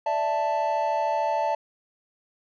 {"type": "chord", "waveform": "triangle", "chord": "D suspended second", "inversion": "none", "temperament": "just", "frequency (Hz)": [587.3, 660.7, 881], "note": ["D5", "E5", "A5"], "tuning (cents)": [0, 4, 2], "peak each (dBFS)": [-27, -26, -23], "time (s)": [0.06, 1.55], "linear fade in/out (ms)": 5, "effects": ["resampled to 16000 Hz"]}